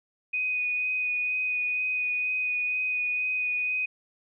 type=tone with vibrato; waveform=sine; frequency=2489 Hz; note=D#7; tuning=in tune; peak=-25 dBFS; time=0.33-3.86 s; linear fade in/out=10 ms; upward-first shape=sine; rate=2.1 Hz; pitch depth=13 cents each way; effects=none